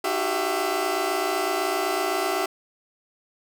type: tone cluster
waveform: 20% pulse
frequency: 308.1 / 366.4 / 394.3 / 667 Hz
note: D#4 / F#4 / G4 / E5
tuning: -17 / -17 / +10 / +20 cents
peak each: -29 / -23 / -23 / -23 dBFS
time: 0.04-2.46 s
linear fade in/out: 5 ms
effects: none